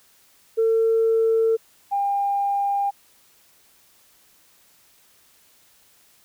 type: tone pair in turn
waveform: sine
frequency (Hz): 449.9 / 801.6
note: A4 / G5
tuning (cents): +39 / +38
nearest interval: minor seventh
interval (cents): 999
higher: second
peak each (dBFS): -15 / -19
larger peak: first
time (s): 0.57-1.57 / 1.91-2.91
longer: neither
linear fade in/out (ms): 20
effects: tanh soft clip ceiling -12 dBFS + white hiss -57 dBFS RMS until 6.24 s

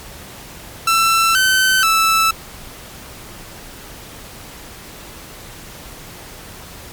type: tone with pitch steps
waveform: sawtooth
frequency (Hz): 1337 / 1530 / 1317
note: E6 / G6 / E6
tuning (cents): +24 / -42 / -2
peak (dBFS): -8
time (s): 0.87-2.31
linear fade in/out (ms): 5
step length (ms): 480
effects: pink hiss -36 dBFS RMS until 6.92 s + MP3 96 kbps

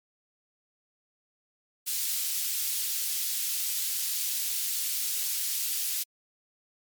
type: high-pass noise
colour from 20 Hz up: white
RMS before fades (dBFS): -30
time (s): 1.86-6.04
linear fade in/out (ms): 20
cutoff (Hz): 3400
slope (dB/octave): 12
effects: MP3 96 kbps

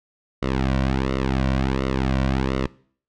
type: tone with flanger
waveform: sawtooth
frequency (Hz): 66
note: C2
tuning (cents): +16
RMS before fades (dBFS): -22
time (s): 0.42-2.67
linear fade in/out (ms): 5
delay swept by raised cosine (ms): 1.2 to 2.4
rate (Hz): 1.4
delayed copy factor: -0.95
effects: noise-tail reverb RT60 0.5 s tail -21 dB re dry + low-pass 4000 Hz 12 dB/octave

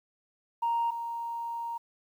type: tone pair in turn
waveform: sine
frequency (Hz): 932.3 / 932.3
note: A#5 / A#5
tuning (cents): 0 / 0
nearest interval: unison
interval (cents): 0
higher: neither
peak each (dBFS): -24 / -32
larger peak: first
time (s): 0.62-0.91 / 0.91-1.78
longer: second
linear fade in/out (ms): 10
effects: tanh soft clip ceiling -22 dBFS + 10-bit

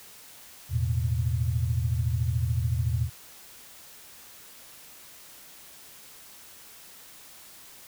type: chord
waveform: sine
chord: E suspended fourth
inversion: none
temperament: just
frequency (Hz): 82.41 / 109.88 / 123.61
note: E2 / A2 / B2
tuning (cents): 0 / -2 / +2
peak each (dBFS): -28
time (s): 0.69-3.1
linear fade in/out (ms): 50
effects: white hiss -49 dBFS RMS until 7.87 s

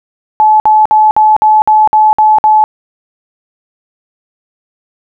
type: tone bursts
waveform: sine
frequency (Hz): 860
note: A5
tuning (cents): -40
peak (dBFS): -3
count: 9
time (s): 0.4-2.64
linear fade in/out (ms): 0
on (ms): 200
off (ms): 55
effects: none

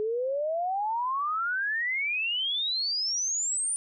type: exponential sweep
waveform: sine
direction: up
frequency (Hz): 420 to 9397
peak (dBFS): -26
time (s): 0-3.76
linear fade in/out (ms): 0
effects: none

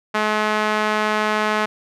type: tone with band-pass filter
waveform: sawtooth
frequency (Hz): 213.5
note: G#3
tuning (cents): +48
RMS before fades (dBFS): -20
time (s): 0.14-1.66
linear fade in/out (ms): 10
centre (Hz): 1400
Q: 0.93
effects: none

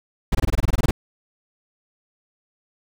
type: noise bursts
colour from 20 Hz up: brown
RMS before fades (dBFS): -17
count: 12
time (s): 0.32-0.91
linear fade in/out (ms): 5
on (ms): 29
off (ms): 22
effects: none

